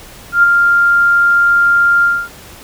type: tone with ADSR envelope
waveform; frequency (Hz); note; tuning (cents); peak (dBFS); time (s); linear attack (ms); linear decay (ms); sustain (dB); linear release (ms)
sine; 1396.9; F6; 0; -3; 0.32-2.29; 110; 18; -4; 250
effects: pink hiss -36 dBFS RMS until 2.63 s